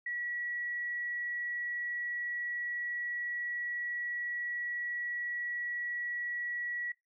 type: tone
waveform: sine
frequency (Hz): 1931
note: B6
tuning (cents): -39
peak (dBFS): -34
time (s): 0.06-6.92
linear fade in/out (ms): 5
effects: noise-tail reverb RT60 0.2 s tail -22 dB re dry